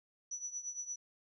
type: tone with tremolo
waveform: sine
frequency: 5920 Hz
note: F#8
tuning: in tune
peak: -36 dBFS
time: 0.31-0.96 s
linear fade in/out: 5 ms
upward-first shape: triangle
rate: 8.7 Hz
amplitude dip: 85%
effects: none